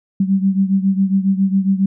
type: beating tone pair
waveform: sine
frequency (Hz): 191.6 / 198.9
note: G3 / G3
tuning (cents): -39 / +25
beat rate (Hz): 7.3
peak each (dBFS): -14 / -18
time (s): 0.2-1.86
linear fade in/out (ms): 5
effects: none